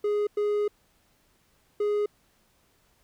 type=tone bursts at uneven times; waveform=triangle; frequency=415.3 Hz; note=G#4; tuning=in tune; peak=-21 dBFS; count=3; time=0.04-0.27 / 0.37-0.68 / 1.8-2.06 s; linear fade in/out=5 ms; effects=pink hiss -66 dBFS RMS until 3.03 s